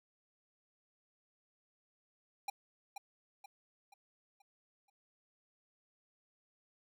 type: tone with echo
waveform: square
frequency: 803 Hz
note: G5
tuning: 41 cents sharp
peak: -36 dBFS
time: 2.48-2.5 s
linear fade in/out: 5 ms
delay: 480 ms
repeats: 5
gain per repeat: -7 dB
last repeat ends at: 4.9 s
effects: none